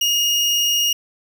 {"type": "tone", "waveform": "30% pulse", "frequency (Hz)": 2857, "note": "F7", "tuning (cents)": 39, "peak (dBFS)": -13, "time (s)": [0.01, 0.93], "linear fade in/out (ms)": 5, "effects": []}